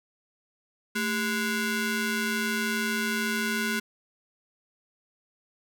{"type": "ring-modulated tone", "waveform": "sawtooth", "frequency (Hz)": 622.3, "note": "D#5", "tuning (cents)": 0, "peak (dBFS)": -19, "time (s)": [0.95, 3.8], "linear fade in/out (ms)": 10, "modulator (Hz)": 844, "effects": []}